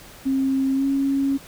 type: tone with pitch glide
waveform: sine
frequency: 267.9 to 274.6 Hz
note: C4 to C#4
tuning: +41 to -16 cents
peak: -18 dBFS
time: 0.25-1.38 s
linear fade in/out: 20 ms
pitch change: +43 cents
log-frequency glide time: 0.75-0.85 s
effects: pink hiss -44 dBFS RMS until 1.47 s